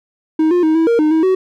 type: tone with pitch steps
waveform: triangle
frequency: 315.1 / 354.5 / 314.9 / 325.6 / 466.5 / 306.7 / 319.6 / 375.6 Hz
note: D#4 / F4 / D#4 / E4 / A#4 / D#4 / D#4 / F#4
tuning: +22 / +26 / +21 / -21 / +1 / -25 / +47 / +26 cents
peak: -8 dBFS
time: 0.39-1.35 s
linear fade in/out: 5 ms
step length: 120 ms
effects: none